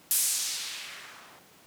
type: noise with low-pass filter sweep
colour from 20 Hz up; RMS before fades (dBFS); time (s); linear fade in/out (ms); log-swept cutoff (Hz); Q
violet; -32; 0.11-1.39; 0; 12000 to 820; 1.1
effects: pink hiss -56 dBFS RMS until 1.66 s + high-pass 150 Hz 12 dB/octave